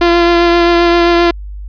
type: tone with vibrato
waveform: sawtooth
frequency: 343.7 Hz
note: F4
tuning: 28 cents flat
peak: -3 dBFS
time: 0.01-1.31 s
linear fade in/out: 5 ms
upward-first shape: triangle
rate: 7.6 Hz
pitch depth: 16 cents each way
effects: added 50 Hz sine -23 dBFS peak until 1.68 s + resampled to 11025 Hz